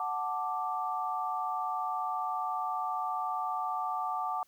sine chord, D major, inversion first, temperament equal, 740 / 880 / 1174.7 Hz, F#5 / A5 / D6, 0 / 0 / 0 cents, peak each -35 / -36 / -34 dBFS, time 0-4.43 s, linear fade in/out 2 ms, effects white hiss -68 dBFS RMS until 4.47 s

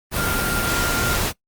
sine tone in noise, 1396.9 Hz, F6, in tune, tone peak -24 dBFS, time 0.15-1.19 s, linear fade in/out 50 ms, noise pink, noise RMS -22 dBFS, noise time 0.11-1.33 s, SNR -5 dB, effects noise-tail reverb RT60 0.1 s tail -20 dB re dry + Opus 32 kbps

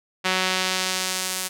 sawtooth tone with band-pass filter sweep, 186.1 Hz, F#3, 10 cents sharp, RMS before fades -25 dBFS, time 0.24-1.49 s, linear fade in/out 20 ms, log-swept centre 2700 to 9900 Hz, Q 0.77, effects none

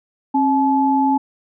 sine tone pair together, 269.6 / 859 Hz, C#4 / A5, -48 / -42 cents, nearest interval octave + minor sixth, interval 2006 cents, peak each -16 dBFS, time 0.34-1.18 s, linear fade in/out 10 ms, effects none

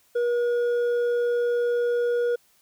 sine tone with hard clipping, 479.8 Hz, A#4, 50 cents sharp, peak -22 dBFS, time 0.15-2.36 s, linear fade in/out 10 ms, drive 4 dB, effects white hiss -62 dBFS RMS until 2.61 s

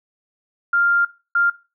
sine tone bursts at uneven times, 1396.9 Hz, F6, in tune, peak -14 dBFS, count 2, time 0.73-1.05 / 1.35-1.5 s, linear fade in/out 5 ms, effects noise-tail reverb RT60 0.3 s tail -19 dB re dry

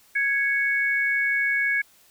sine tone pair together, 1660.9 / 2217 Hz, G#6 / C#7, 0 / 0 cents, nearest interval perfect fourth, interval 500 cents, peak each -23 dBFS, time 0.15-1.82 s, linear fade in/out 10 ms, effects white hiss -57 dBFS RMS until 2.1 s

